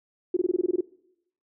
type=tone bursts; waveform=sine; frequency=359.2 Hz; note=F4; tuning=49 cents sharp; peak=-19 dBFS; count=10; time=0.34-0.809 s; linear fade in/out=5 ms; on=28 ms; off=21 ms; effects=noise-tail reverb RT60 0.8 s tail -21 dB re dry